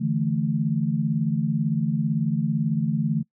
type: chord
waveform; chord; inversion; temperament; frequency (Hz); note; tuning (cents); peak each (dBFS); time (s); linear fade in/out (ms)
sine; D suspended second; none; equal; 146.83 / 164.81 / 220; D3 / E3 / A3; 0 / 0 / 0; -25; 0-3.23; 20
effects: noise-tail reverb RT60 0.1 s tail -24 dB re dry